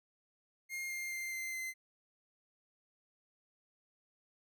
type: tone with pitch steps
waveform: 45% pulse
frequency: 2128 / 2112 / 2096 / 2081 / 2065 Hz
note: C7 / C7 / C7 / C7 / C7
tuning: +29 / +16 / +2 / -10 / -23 cents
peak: -38 dBFS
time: 0.69-1.74 s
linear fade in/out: 50 ms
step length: 210 ms
effects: none